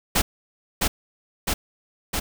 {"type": "noise with echo", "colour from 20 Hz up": "pink", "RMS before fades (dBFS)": -19, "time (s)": [0.15, 0.22], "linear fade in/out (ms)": 10, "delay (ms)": 660, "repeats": 3, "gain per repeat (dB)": -2, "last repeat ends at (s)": 2.2, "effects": []}